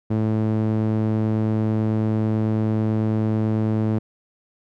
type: tone with band-pass filter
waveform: sawtooth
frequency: 109.1 Hz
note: A2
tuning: 14 cents flat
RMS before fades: -21 dBFS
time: 0.1-3.99 s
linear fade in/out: 10 ms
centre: 230 Hz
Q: 0.88
effects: none